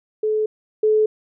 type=tone pair in turn; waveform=sine; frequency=430.7 / 430.7 Hz; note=A4 / A4; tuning=-37 / -37 cents; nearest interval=unison; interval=0 cents; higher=neither; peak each=-17 / -13 dBFS; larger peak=second; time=0.23-0.46 / 0.83-1.06 s; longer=neither; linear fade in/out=5 ms; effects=none